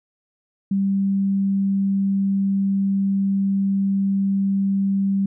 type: tone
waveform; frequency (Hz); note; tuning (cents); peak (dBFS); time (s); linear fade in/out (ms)
sine; 196; G3; 0; -17; 0.71-5.26; 5
effects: none